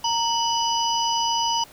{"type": "harmonic tone with a mistuned harmonic", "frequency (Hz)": 987.8, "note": "B5", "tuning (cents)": 0, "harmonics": [1, 3, 5, 6], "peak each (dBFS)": [-22, -27, -29, -30], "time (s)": [0.04, 1.64], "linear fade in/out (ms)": 5, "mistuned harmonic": 1, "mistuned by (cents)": -110, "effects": ["pink hiss -48 dBFS RMS until 1.72 s"]}